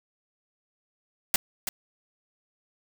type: noise with echo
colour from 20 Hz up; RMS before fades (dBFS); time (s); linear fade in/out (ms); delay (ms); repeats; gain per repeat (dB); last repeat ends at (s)
white; -21; 1.34-1.36; 2; 330; 1; -9; 1.69
effects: none